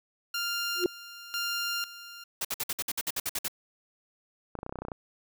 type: tone with tremolo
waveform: 15% pulse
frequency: 1396.9 Hz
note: F6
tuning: in tune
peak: -23 dBFS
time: 0.34-2.24 s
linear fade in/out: 5 ms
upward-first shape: square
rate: 1 Hz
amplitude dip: 80%
type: tone with exponential growth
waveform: sine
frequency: 357.9 Hz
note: F4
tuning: 42 cents sharp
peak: -17 dBFS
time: 0.75-0.86 s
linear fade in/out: 1 ms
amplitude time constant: 22 ms
type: noise bursts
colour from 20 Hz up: white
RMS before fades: -31 dBFS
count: 12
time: 2.41-3.482 s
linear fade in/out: 5 ms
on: 38 ms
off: 56 ms
type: clicks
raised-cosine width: 1 ms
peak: -22 dBFS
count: 12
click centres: 4.553 / 4.589 / 4.631 / 4.664 / 4.694 / 4.725 / 4.757 / 4.788 / 4.82 / 4.851 / 4.884 / 4.918 s
effects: none